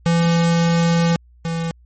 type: tone pair in turn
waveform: square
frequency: 168.5 / 165.89 Hz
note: E3 / E3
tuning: +38 / +11 cents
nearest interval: unison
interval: 27 cents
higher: first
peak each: -14 / -21 dBFS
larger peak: first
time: 0.06-1.16 / 1.45-1.71 s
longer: first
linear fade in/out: 0 ms
effects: added 60 Hz sine -46 dBFS peak until 1.85 s + MP3 32 kbps